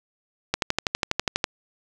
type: click train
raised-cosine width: 0.2 ms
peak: -4 dBFS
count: 12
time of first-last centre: 0.54-1.442 s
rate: 12.2 Hz
effects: none